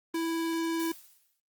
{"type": "tone with vibrato", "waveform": "square", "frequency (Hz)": 329.6, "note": "E4", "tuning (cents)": 0, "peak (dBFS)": -29, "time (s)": [0.14, 0.92], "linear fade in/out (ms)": 5, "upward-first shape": "triangle", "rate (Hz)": 20, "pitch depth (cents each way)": 13}
{"type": "noise with exponential decay", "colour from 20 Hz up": "blue", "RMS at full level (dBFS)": -39, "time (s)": [0.8, 1.4], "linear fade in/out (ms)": 1, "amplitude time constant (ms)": 130}
{"effects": ["Opus 24 kbps"]}